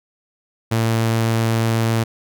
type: tone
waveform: sawtooth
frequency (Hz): 113.5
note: A#2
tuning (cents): -46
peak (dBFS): -12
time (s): 0.71-2.04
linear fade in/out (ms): 10
effects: none